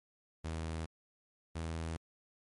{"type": "tone pair in turn", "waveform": "sawtooth", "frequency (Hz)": [80.6, 81.58], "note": ["E2", "E2"], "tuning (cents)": [-38, -17], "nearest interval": "unison", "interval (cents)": 21, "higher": "second", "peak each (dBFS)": [-33, -33], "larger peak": "neither", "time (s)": [[0.44, 0.86], [1.55, 1.97]], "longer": "neither", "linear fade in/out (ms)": 10, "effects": ["MP3 48 kbps"]}